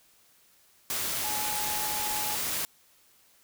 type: tone in noise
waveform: sine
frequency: 845 Hz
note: G#5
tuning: 30 cents sharp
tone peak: -35 dBFS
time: 1.24-2.35 s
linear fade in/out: 0 ms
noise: white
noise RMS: -31 dBFS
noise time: 0.9-2.65 s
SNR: -7 dB
effects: white hiss -62 dBFS RMS until 3.43 s